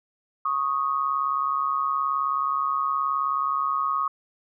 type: tone pair together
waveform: sine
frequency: 1105.5 / 1244.5 Hz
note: C#6 / D#6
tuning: -5 / 0 cents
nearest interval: major second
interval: 205 cents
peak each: -25 dBFS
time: 0.45-4.08 s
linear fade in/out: 5 ms
effects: none